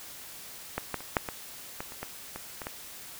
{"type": "clicks", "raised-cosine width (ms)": 0.5, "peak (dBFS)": [-14, -15, -28, -8, -18, -19, -30, -19, -22, -22, -19], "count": 11, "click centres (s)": [0.78, 0.943, 1.006, 1.168, 1.288, 1.805, 1.921, 2.03, 2.36, 2.618, 2.669], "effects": ["white hiss -45 dBFS RMS until 3.19 s"]}